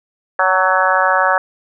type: harmonic tone with a mistuned harmonic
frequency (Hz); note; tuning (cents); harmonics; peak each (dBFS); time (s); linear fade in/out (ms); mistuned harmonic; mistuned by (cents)
187.2; F#3; +20; 3 / 4 / 5 / 6 / 7 / 8 / 9; -19 / -19 / -19 / -19 / -19 / -19 / -19; 0.39-1.38; 2; 5; -30
effects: none